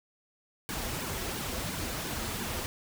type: noise with flanger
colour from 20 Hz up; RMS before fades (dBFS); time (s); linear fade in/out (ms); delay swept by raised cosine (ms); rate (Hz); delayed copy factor
pink; -35; 0.69-2.66; 0; 1.5 to 7; 2.9; -0.85
effects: none